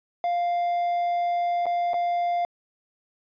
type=tone with dropouts; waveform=triangle; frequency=698.5 Hz; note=F5; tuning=in tune; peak=-20 dBFS; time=0.24-2.45 s; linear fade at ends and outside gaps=1 ms; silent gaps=1.657-1.665 / 1.934-1.941 s; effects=resampled to 11025 Hz